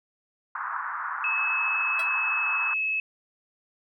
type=band-pass noise; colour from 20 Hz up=pink; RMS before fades=-32 dBFS; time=0.55-2.74 s; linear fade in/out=5 ms; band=980 to 1600 Hz; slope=48 dB/octave
type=tone; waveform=sine; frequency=2588 Hz; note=E7; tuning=32 cents flat; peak=-24 dBFS; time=1.24-3 s; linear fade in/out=2 ms
type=tone with exponential decay; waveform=10% pulse; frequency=659.3 Hz; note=E5; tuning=in tune; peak=-23 dBFS; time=1.99-2.09 s; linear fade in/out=5 ms; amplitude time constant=20 ms
effects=none